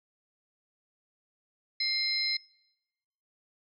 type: tone cluster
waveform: sine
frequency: 2113 / 4126 / 5150 Hz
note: C7 / C8 / E8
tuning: +16 / -25 / -41 cents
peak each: -34 / -30 / -31 dBFS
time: 1.8-2.37 s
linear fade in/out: 5 ms
effects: noise-tail reverb RT60 1.0 s tail -25 dB re dry